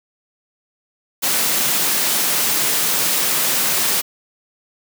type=high-pass noise; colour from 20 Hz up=white; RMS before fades=-18 dBFS; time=1.22-4.02 s; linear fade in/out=20 ms; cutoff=130 Hz; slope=96 dB/octave; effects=none